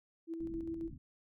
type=tone with tremolo; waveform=sine; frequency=329.6 Hz; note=E4; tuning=in tune; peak=-36 dBFS; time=0.27-0.91 s; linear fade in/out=50 ms; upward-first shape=square; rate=7.4 Hz; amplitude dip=35%
type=low-pass noise; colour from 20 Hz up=pink; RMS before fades=-50 dBFS; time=0.4-0.98 s; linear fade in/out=2 ms; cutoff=290 Hz; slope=96 dB/octave
effects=none